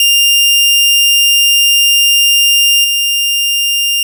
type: tone with level steps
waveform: sawtooth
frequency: 2800 Hz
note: F7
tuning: 4 cents sharp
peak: -3 / -7 dBFS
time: 0-4.03 s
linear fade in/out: 2 ms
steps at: 2.84 s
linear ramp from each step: 5 ms
effects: none